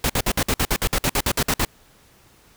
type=noise bursts; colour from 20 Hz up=pink; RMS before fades=-20 dBFS; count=15; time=0.04-1.65 s; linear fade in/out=2 ms; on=56 ms; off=55 ms; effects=pink hiss -54 dBFS RMS until 2.56 s